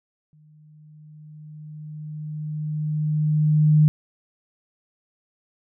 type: tone with exponential growth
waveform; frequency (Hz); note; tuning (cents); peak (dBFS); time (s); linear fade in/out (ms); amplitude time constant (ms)
sine; 152.5; D#3; -34; -11; 0.33-3.88; 0; 770
effects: none